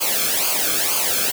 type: noise with flanger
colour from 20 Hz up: white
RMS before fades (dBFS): -20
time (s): 0-1.32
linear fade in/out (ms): 20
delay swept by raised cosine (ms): 0.53 to 1.07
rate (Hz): 2.1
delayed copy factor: -0.8
effects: none